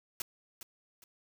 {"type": "noise with echo", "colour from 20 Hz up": "white", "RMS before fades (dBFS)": -36, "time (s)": [0.2, 0.22], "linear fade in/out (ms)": 2, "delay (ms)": 410, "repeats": 2, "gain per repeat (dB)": -10, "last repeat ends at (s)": 1.04, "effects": []}